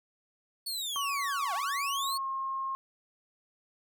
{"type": "linear two-way sweep", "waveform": "sawtooth", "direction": "down then up", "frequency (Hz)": [4476, 664, 4476], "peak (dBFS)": -30, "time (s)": [0.66, 2.18], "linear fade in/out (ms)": 10, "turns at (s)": 1.54}
{"type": "tone with pitch glide", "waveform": "sine", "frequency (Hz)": [1122, 1072], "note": ["C#6", "C6"], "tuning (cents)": [21, 42], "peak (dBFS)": -31, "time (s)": [0.96, 2.75], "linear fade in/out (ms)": 0, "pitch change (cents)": -79, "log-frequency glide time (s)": [1.83, 2.27]}
{"effects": []}